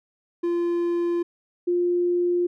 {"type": "tone pair in turn", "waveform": ["triangle", "sine"], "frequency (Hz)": [345, 352], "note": ["F4", "F4"], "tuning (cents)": [-21, 14], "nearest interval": "unison", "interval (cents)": 35, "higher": "second", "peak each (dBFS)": -19, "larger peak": "neither", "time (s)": [[0.43, 1.23], [1.67, 2.47]], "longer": "neither", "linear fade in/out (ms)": 10, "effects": []}